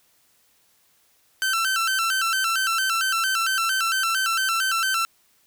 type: tone with vibrato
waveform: sawtooth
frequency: 1439 Hz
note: F#6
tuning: 49 cents flat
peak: -17 dBFS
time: 1.42-5.05 s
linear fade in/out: 0 ms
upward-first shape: square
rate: 4.4 Hz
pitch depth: 120 cents each way
effects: white hiss -62 dBFS RMS until 5.46 s